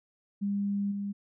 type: tone with level steps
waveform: sine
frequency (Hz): 201.1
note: G3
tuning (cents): +44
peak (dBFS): -27 / -31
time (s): 0.41-1.13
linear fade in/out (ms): 20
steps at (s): 0.91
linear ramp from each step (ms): 10
effects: none